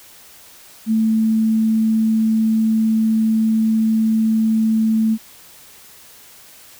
sine tone, 221.1 Hz, A3, 9 cents sharp, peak -13 dBFS, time 0.86-5.18 s, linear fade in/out 50 ms, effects white hiss -44 dBFS RMS until 6.79 s

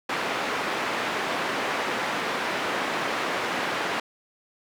white band-pass noise, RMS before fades -28 dBFS, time 0.09-4 s, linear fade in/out 5 ms, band 230 to 1800 Hz, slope 12 dB/octave, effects none

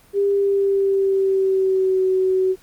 sine tone with pitch glide, 400 to 375.4 Hz, G4 to F#4, +35 to +25 cents, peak -15 dBFS, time 0.13-2.56 s, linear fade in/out 50 ms, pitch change -110 cents, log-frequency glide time 0.3-2.03 s, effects pink hiss -52 dBFS RMS until 2.62 s + Opus 32 kbps

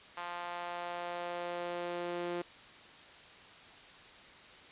sawtooth tone with high-pass filter sweep, 174.61 Hz, F3, in tune, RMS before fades -39 dBFS, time 0.17-2.42 s, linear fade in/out 5 ms, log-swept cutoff 930 to 360 Hz, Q 2, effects white hiss -54 dBFS RMS until 4.71 s + resampled to 8000 Hz

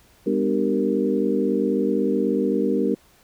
sine tone cluster, 202.3 / 250.1 / 300.9 / 388.9 / 465.1 Hz, G#3 / B3 / D4 / G4 / A#4, -45 / +22 / +42 / -14 / -4 cents, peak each -25 dBFS, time 0.26-2.95 s, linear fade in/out 10 ms, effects pink hiss -56 dBFS RMS until 3.23 s

